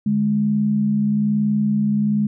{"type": "tone pair together", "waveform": "sine", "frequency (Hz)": [147.5, 208.6], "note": ["D3", "G#3"], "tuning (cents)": [8, 8], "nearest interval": "tritone", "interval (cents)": 600, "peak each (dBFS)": [-25, -16], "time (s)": [0.06, 2.27], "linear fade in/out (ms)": 5, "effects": []}